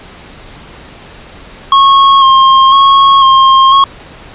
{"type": "tone with vibrato", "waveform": "square", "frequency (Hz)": 1081, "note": "C#6", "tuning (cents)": -44, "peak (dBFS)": -3, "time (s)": [1.72, 3.84], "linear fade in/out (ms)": 2, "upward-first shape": "square", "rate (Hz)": 1, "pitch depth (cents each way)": 22, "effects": ["pink hiss -33 dBFS RMS until 4.34 s", "resampled to 8000 Hz"]}